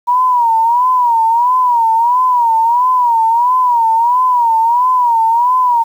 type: tone with vibrato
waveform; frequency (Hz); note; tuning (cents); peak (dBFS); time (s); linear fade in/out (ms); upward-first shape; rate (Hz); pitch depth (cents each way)
sine; 955; A#5; +42; -8; 0.07-5.84; 20; sine; 1.5; 110
effects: 7-bit